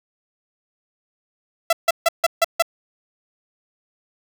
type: tone bursts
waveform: sawtooth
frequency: 668 Hz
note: E5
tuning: 23 cents sharp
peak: -9 dBFS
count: 6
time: 1.7-2.624 s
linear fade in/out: 5 ms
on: 29 ms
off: 150 ms
effects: none